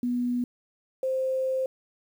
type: tone pair in turn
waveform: sine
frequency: 244.8 / 523.4 Hz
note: B3 / C5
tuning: -15 / 0 cents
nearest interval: octave + minor second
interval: 1315 cents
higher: second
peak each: -24 dBFS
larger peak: neither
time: 0.03-0.44 / 1.03-1.66 s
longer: second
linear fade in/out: 2 ms
effects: 9-bit